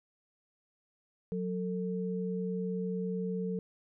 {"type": "tone pair together", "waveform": "sine", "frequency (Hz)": [183.1, 447.7], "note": ["F#3", "A4"], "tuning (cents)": [-18, 30], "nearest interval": "octave + minor third", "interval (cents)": 1548, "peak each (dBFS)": [-33, -36], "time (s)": [1.32, 3.59], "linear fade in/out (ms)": 0, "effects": []}